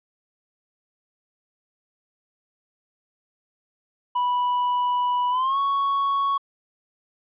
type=tone with pitch glide; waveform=triangle; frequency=984 to 1110.9 Hz; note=B5 to C#6; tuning=-7 to +3 cents; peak=-18 dBFS; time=4.15-6.38 s; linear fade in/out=10 ms; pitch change=+210 cents; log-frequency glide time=5.3-5.58 s; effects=resampled to 8000 Hz